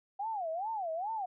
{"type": "tone with vibrato", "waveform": "sine", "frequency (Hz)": 759, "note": "F#5", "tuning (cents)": 44, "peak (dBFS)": -33, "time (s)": [0.19, 1.26], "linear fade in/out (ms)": 10, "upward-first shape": "sine", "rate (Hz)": 2.4, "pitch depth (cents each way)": 300, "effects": []}